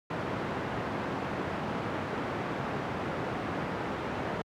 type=band-pass noise; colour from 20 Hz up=pink; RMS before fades=-34 dBFS; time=0.1-4.42 s; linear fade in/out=5 ms; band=130 to 1600 Hz; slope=12 dB/octave; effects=high-pass 60 Hz 12 dB/octave